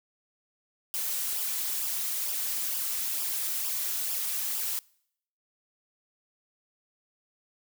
blue noise with flanger, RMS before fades -31 dBFS, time 0.94-4.79 s, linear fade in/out 0 ms, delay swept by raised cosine 0.47 to 4.57 ms, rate 2.2 Hz, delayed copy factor -0.65, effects noise-tail reverb RT60 0.7 s tail -25 dB re dry

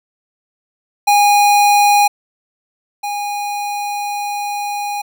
square tone pair in turn, 820 / 820 Hz, G#5 / G#5, -22 / -22 cents, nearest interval unison, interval 0 cents, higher neither, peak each -9 / -20 dBFS, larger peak first, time 1.07-2.08 / 3.03-5.02 s, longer second, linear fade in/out 10 ms, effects none

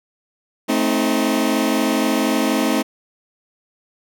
sawtooth chord, A diminished, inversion none, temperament just, 220 / 264 / 316.8 Hz, A3 / C4 / Eb4, 0 / +16 / +31 cents, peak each -17 / -16 / -17 dBFS, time 0.68-2.83 s, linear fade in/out 20 ms, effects none

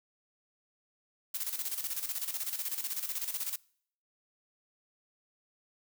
blue noise with tremolo, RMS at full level -34 dBFS, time 1.34-3.56 s, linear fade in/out 5 ms, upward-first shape square, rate 16 Hz, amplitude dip 65%, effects noise-tail reverb RT60 0.6 s tail -24 dB re dry

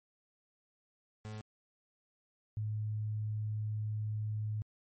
35% pulse / sine tone pair in turn, 107.6 / 107.06 Hz, A2 / A2, -38 / -47 cents, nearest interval unison, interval 9 cents, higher first, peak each -40 / -33 dBFS, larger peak second, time 1.25-1.41 / 2.57-4.62 s, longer second, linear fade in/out 0 ms, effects MP3 32 kbps

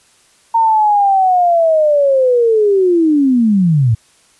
sine linear sweep, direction down, 921 to 105 Hz, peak -8 dBFS, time 0.54-3.95 s, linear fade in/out 10 ms, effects white hiss -51 dBFS RMS until 4.39 s + resampled to 24000 Hz

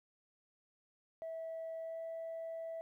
sine tone with pitch glide, 652 to 656.2 Hz, E5 to E5, -19 to -8 cents, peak -39 dBFS, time 1.22-2.81 s, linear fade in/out 0 ms, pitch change +11 cents, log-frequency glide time 1.8-2 s, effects tanh soft clip ceiling -38 dBFS + 13-bit

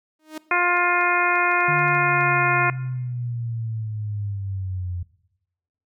sawtooth tone with exponential growth, 311.1 Hz, D#4, in tune, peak -24 dBFS, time 0.19-0.38 s, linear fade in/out 5 ms, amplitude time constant 40 ms
harmonic tone, 352.8 Hz, F4, 18 cents sharp, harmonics 1 / 2 / 3 / 4 / 5 / 6 / 7, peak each -28 / -26 / -23 / -23 / -27 / -25 / -24 dBFS, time 0.51-2.7 s, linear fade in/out 2 ms
clicks, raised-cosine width 0.2 ms, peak -30 dBFS, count 9, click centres 0.77 / 1.012 / 1.356 / 1.515 / 1.606 / 1.792 / 1.882 / 1.949 / 2.209 s
sine linear sweep, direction down, 150 to 87.31 Hz, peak -25 dBFS, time 1.68-5.03 s, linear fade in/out 5 ms
effects noise-tail reverb RT60 0.9 s tail -19 dB re dry

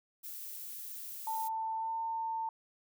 violet noise, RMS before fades -44 dBFS, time 0.23-1.49 s, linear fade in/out 20 ms
sine tone with pitch glide, 890 to 899.8 Hz, A5 to A5, +20 to +39 cents, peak -33 dBFS, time 1.27-2.49 s, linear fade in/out 2 ms, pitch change +19 cents, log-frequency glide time 1.77-1.9 s
effects none

